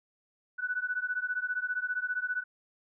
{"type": "beating tone pair", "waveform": "sine", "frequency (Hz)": [1480, 1495], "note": ["F#6", "F#6"], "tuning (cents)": [0, 17], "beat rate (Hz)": 15, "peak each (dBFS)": [-33, -33], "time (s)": [0.58, 2.44], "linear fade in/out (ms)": 20, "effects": []}